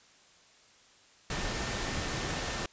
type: tone in noise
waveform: sine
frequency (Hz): 1803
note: A6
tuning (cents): +42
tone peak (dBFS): -45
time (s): 1.3-2.66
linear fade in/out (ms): 2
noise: pink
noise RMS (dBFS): -34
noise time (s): 1.3-2.66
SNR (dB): -14
effects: white hiss -60 dBFS RMS until 2.72 s + resampled to 16000 Hz